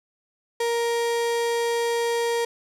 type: tone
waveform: 35% pulse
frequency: 468.1 Hz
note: A#4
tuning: 7 cents sharp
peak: -20 dBFS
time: 0.6-2.45 s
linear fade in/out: 5 ms
effects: low-pass 12000 Hz 12 dB/octave + 10-bit